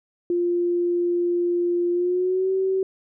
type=tone with pitch glide; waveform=sine; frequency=349.2 to 380.8 Hz; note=F4 to F#4; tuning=0 to +50 cents; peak=-19 dBFS; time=0.3-2.83 s; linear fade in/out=2 ms; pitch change=+150 cents; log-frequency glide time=1.92-2.51 s; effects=none